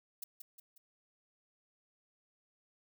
violet noise with echo, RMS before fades -42 dBFS, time 0.22-0.24 s, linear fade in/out 5 ms, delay 180 ms, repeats 3, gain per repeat -6 dB, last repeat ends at 0.78 s, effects none

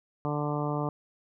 harmonic tone, 147.6 Hz, D3, 9 cents sharp, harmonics 1 / 2 / 3 / 4 / 5 / 6 / 7 / 8, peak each -31 / -34 / -36 / -37 / -38 / -39 / -39 / -40 dBFS, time 0.25-0.89 s, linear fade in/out 0 ms, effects none

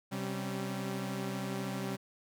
sawtooth tone cluster, 130.1 / 193.6 / 272.6 Hz, C3 / G3 / C#4, -9 / -21 / -29 cents, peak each -36 / -33 / -39 dBFS, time 0.11-1.97 s, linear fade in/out 20 ms, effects none

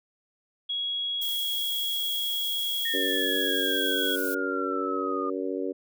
sine tone, 3322 Hz, G#7, in tune, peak -27 dBFS, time 0.69-4.16 s, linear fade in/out 10 ms
violet noise, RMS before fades -35 dBFS, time 1.21-4.35 s, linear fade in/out 10 ms
sine exponential sweep, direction down, 1847 to 1212 Hz, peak -30 dBFS, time 2.85-5.3 s, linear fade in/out 5 ms
harmonic tone, 94.3 Hz, F#2, 33 cents sharp, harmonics 3 / 4 / 5 / 6, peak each -32 / -32 / -33 / -37 dBFS, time 2.93-5.73 s, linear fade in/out 20 ms
effects none

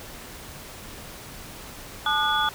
sine tone cluster, 867 / 1212 / 1462 / 3397 Hz, A5 / D#6 / F#6 / G#7, -26 / -46 / -21 / +38 cents, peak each -26 dBFS, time 2.06-2.49 s, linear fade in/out 2 ms, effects pink hiss -41 dBFS RMS until 2.54 s

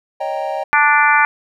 triangle chord, Eb dominant seventh, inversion third, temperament equal, 554.4 / 622.3 / 784 / 932.3 Hz, Db5 / Eb5 / G5 / Bb5, 0 / 0 / 0 / 0 cents, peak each -24 / -22 / -21 / -27 dBFS, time 0.2-0.64 s, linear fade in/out 10 ms
harmonic tone, 293.7 Hz, D4, in tune, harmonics 3 / 4 / 5 / 6 / 7 / 8, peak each -15 / -17 / -15 / -18 / -20 / -19 dBFS, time 0.73-1.25 s, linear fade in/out 0 ms
effects none

